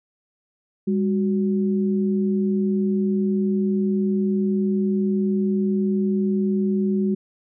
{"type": "tone pair together", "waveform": "sine", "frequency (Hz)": [200.8, 370], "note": ["G3", "F#4"], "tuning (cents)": [42, 0], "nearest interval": "major seventh", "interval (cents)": 1058, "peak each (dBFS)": [-19, -25], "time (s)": [0.87, 7.15], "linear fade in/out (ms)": 10, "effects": []}